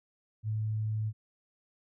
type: tone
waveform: sine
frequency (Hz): 108.4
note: A2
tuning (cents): -25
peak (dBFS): -29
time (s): 0.43-1.13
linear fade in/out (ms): 50
effects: none